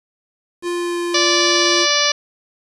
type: tone with pitch glide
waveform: square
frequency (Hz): 349.2 to 346.8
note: F4 to F4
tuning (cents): 0 to -12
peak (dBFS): -20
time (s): 0.62-1.87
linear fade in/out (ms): 50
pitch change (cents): -12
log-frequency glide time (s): 0.73-0.99
type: harmonic tone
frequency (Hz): 584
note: D5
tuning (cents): -10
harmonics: 1 / 2 / 3 / 4 / 5 / 6 / 7 / 8 / 9 / 10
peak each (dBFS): -23 / -23 / -23 / -23 / -23 / -23 / -23 / -23 / -23 / -23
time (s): 1.14-2.12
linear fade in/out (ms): 5
effects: resampled to 22050 Hz + 7-bit